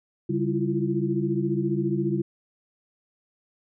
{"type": "tone cluster", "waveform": "sine", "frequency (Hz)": [139.9, 196, 332.4, 347], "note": ["C#3", "G3", "E4", "F4"], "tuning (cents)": [16, 0, 15, -11], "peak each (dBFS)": -28, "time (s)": [0.29, 2.22], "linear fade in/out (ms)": 10, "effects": []}